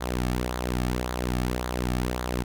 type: tone with flanger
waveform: sawtooth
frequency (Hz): 61.74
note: B1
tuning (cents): 0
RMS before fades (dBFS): -28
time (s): 0-2.44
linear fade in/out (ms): 20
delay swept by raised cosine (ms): 0.36 to 2.06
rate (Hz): 1.8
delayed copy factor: -0.6
effects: none